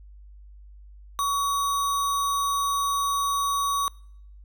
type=tone with sample-and-hold; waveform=sine; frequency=1130 Hz; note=C#6; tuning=33 cents sharp; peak=-22 dBFS; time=1.19-3.88 s; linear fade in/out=0 ms; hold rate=4900 Hz; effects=noise-tail reverb RT60 0.7 s tail -25 dB re dry + added 50 Hz sine -44 dBFS peak until 4.44 s